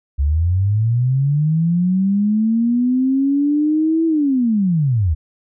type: linear two-way sweep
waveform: sine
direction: up then down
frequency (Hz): 67 to 329.6 to 71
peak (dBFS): -13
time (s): 0.18-5.15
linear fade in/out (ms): 20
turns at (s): 4.06
effects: none